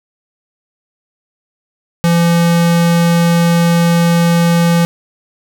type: tone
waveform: square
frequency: 170 Hz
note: F3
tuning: 46 cents flat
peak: -9 dBFS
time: 2.04-4.85 s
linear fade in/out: 0 ms
effects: none